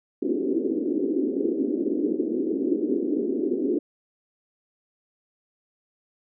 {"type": "band-pass noise", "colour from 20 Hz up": "white", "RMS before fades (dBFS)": -25, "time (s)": [0.22, 3.79], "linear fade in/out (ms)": 5, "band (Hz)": [250, 400], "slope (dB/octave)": 48, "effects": []}